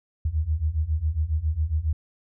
sine beating tone pair, 74.1 / 81.4 Hz, D2 / E2, +16 / -21 cents, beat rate 7.3 Hz, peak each -26 / -24 dBFS, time 0.25-1.93 s, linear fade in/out 5 ms, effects none

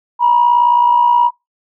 sine tone with amplitude modulation, 962 Hz, B5, 46 cents flat, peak -4 dBFS, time 0.19-1.31 s, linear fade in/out 50 ms, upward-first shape sine, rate 58.8 Hz, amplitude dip 60%, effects noise-tail reverb RT60 0.2 s tail -24 dB re dry + tanh soft clip ceiling -2 dBFS

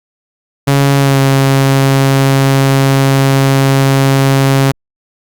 sawtooth tone with pitch glide, 139.2 to 136.02 Hz, C#3 to C#3, +8 to -32 cents, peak -3 dBFS, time 0.67-4.72 s, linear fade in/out 10 ms, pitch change -40 cents, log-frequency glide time 0.97-1.2 s, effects Opus 48 kbps

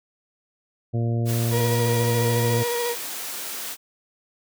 harmonic tone, 116.54 Hz, A#2, in tune, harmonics 1 / 2 / 3 / 4 / 5 / 6, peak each -21 / -30 / -33 / -36 / -38 / -40 dBFS, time 0.93-2.64 s, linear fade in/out 20 ms
white high-pass noise, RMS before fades -32 dBFS, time 1.25-3.77 s, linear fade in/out 50 ms, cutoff 240 Hz, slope 12 dB/octave
35% pulse tone with vibrato, 477.1 Hz, A#4, 40 cents sharp, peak -22 dBFS, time 1.5-2.96 s, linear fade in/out 50 ms, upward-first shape square, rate 14 Hz, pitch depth 19 cents each way
effects none

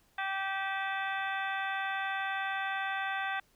harmonic tone with a mistuned harmonic, 388.5 Hz, G4, 16 cents flat, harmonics 2 / 3 / 4 / 5 / 6 / 7 / 8 / 9, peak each -36 / -41 / -36 / -39 / -49 / -44 / -53 / -46 dBFS, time 0.18-3.4 s, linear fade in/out 5 ms, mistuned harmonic 7, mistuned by -83 cents, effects pink hiss -68 dBFS RMS until 3.55 s

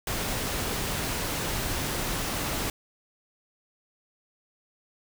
pink noise, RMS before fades -30 dBFS, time 0.07-2.7 s, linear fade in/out 2 ms, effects none

